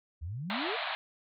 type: exponential sweep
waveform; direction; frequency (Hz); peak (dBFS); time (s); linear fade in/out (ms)
sine; up; 72 to 495.1; -35; 0.21-0.77; 20
type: band-pass noise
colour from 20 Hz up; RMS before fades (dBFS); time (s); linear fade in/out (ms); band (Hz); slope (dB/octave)
pink; -35; 0.5-0.95; 0; 610 to 4200; 96
effects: none